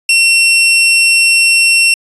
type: tone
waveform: sawtooth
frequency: 2720 Hz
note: F7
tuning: 46 cents flat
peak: -3 dBFS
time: 0.09-1.94 s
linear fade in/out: 2 ms
effects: resampled to 24000 Hz